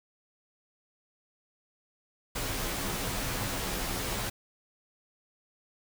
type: noise with comb filter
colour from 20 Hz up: pink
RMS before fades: -33 dBFS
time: 2.35-4.3 s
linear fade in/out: 10 ms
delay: 13 ms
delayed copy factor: -0.7
effects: none